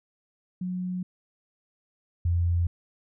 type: tone pair in turn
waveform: sine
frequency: 182 / 86.19 Hz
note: F#3 / F2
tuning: -28 / -22 cents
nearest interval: octave + minor second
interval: 1294 cents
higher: first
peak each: -28 / -21 dBFS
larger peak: second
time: 0.61-1.03 / 2.25-2.67 s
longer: neither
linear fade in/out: 5 ms
effects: none